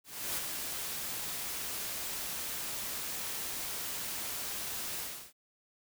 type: noise with ADSR envelope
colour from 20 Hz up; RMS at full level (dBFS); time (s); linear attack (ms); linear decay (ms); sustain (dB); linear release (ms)
white; -34; 0.04-5.33; 330; 26; -4; 340
effects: none